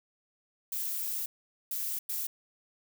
violet noise bursts at uneven times, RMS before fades -34 dBFS, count 3, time 0.72-1.26 / 1.71-1.99 / 2.09-2.27 s, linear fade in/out 5 ms, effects none

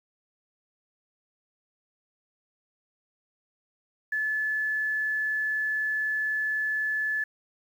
sine tone with quantisation, 1728 Hz, A6, 32 cents flat, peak -25 dBFS, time 4.12-7.24 s, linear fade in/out 5 ms, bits 9, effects none

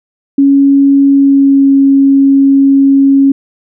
sine tone with pitch glide, 277.5 to 274.5 Hz, C#4 to C#4, +2 to -17 cents, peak -3 dBFS, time 0.38-3.32 s, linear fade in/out 5 ms, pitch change -19 cents, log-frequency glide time 1.08-1.71 s, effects none

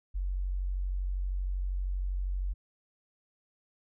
sine tone, 46.35 Hz, F#1, 4 cents sharp, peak -29 dBFS, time 0.14-2.54 s, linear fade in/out 20 ms, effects none

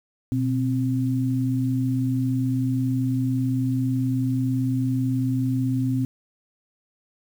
sine tone pair together, 123.46 / 261.6 Hz, B2 / C4, 0 / 0 cents, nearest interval octave + minor second, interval 1300 cents, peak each -23 dBFS, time 0.32-6.05 s, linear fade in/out 0 ms, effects 8-bit

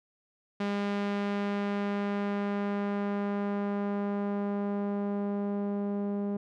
sawtooth tone with low-pass filter sweep, 202.4 Hz, G#3, 44 cents flat, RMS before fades -31 dBFS, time 0.6-6.37 s, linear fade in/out 5 ms, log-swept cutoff 3500 to 560 Hz, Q 0.74, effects none

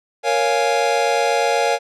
square chord, Bb minor seventh, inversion none, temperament equal, 466.2 / 554.4 / 698.5 / 830.6 Hz, Bb4 / Db5 / F5 / Ab5, 0 / 0 / 0 / 0 cents, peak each -22 dBFS, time 0.23-1.79 s, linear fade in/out 50 ms, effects low-pass 7000 Hz 12 dB/octave

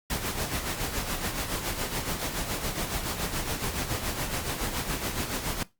pink noise with tremolo, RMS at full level -29 dBFS, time 0.1-5.63 s, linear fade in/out 2 ms, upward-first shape sine, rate 7.1 Hz, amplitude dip 55%, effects noise-tail reverb RT60 0.2 s tail -19 dB re dry + Opus 48 kbps

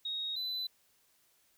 sine / triangle tone pair in turn, 3760 / 4005 Hz, A#7 / B7, +14 / +23 cents, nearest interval minor second, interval 109 cents, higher second, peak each -34 / -33 dBFS, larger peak second, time 0.05-0.36 / 0.36-0.67 s, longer neither, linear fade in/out 5 ms, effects white hiss -70 dBFS RMS until 1.57 s

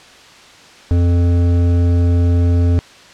triangle tone with hard clipping, 86.9 Hz, F2, 8 cents flat, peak -12 dBFS, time 0.91-2.79 s, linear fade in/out 0 ms, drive 15 dB, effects white hiss -41 dBFS RMS until 3.13 s + low-pass 5000 Hz 12 dB/octave

